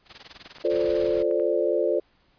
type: noise with tremolo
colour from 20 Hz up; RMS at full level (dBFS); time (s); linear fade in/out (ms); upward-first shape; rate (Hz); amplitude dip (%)
white; -38; 0.05-1.11; 50; sine; 20; 95
type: clicks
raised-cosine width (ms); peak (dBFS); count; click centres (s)
0.5; -31; 4; 0.46 / 0.584 / 1.312 / 1.398
type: chord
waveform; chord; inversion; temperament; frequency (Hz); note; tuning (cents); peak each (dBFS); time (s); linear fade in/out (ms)
sine; D minor seventh; first; equal; 349.2 / 440 / 523.3 / 587.3; F4 / A4 / C5 / D5; 0 / 0 / 0 / 0; -26; 0.64-2; 10
type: noise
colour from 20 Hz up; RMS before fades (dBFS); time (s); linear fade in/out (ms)
pink; -41; 0.71-1.23; 10
effects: pink hiss -64 dBFS RMS until 2.38 s + resampled to 11025 Hz